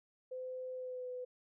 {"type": "tone with pitch glide", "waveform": "sine", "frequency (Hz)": [511, 500.8], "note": ["C5", "B4"], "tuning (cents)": [-41, 24], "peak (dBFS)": -40, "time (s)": [0.31, 1.25], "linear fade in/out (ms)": 10, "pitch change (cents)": -35, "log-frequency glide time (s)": [0.74, 1.09], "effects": []}